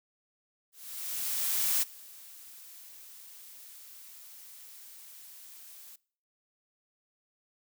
blue noise with ADSR envelope, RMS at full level -27 dBFS, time 0.72-5.96 s, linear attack 1100 ms, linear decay 21 ms, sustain -23 dB, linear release 7 ms, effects noise-tail reverb RT60 0.5 s tail -23 dB re dry

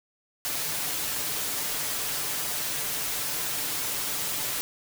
white noise with comb filter, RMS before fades -30 dBFS, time 0.45-4.61 s, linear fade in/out 0 ms, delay 6.8 ms, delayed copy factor +0.55, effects none

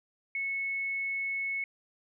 sine tone, 2200 Hz, C#7, 14 cents flat, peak -30 dBFS, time 0.35-1.64 s, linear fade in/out 2 ms, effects none

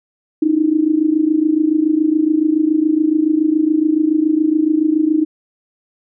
sine tone with amplitude modulation, 311.1 Hz, D#4, in tune, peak -8 dBFS, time 0.42-5.25 s, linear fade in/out 5 ms, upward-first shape sine, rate 27.1 Hz, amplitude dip 80%, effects none

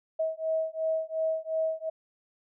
sine beating tone pair, 639 / 641.8 Hz, D#5 / E5, +46 / -46 cents, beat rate 2.8 Hz, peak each -30 dBFS, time 0.19-1.9 s, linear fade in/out 10 ms, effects none

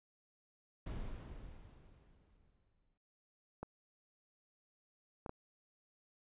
brown noise with exponential decay, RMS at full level -41 dBFS, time 0.86-2.98 s, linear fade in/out 5 ms, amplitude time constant 460 ms
clicks, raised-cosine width 1 ms, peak -29 dBFS, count 3, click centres 3.63 / 5.262 / 5.294 s
effects resampled to 8000 Hz

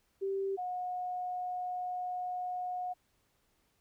sine tone pair in turn, 390 / 725.5 Hz, G4 / F#5, -9 / -34 cents, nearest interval major seventh, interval 1075 cents, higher second, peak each -31 / -34 dBFS, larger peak first, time 0.21-0.57 / 0.57-2.94 s, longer second, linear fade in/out 20 ms, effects pink hiss -74 dBFS RMS until 3.8 s

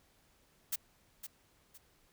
blue noise with echo, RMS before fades -34 dBFS, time 0.72-0.76 s, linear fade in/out 10 ms, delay 510 ms, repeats 2, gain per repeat -10 dB, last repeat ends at 1.78 s, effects pink hiss -69 dBFS RMS until 2.12 s

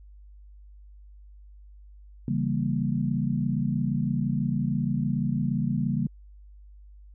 sine chord, C# diminished seventh, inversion none, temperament equal, 138.59 / 164.81 / 196 / 233.1 Hz, C#3 / E3 / G3 / Bb3, 0 / 0 / 0 / 0 cents, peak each -28 / -31 / -29 / -29 dBFS, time 2.28-6.07 s, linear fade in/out 2 ms, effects added 50 Hz sine -46 dBFS peak until 7.14 s

